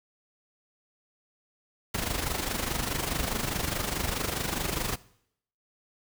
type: noise with amplitude modulation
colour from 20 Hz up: pink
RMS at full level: -28 dBFS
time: 1.94-4.96 s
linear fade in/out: 5 ms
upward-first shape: sine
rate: 24.8 Hz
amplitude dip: 65%
effects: noise-tail reverb RT60 0.7 s tail -20 dB re dry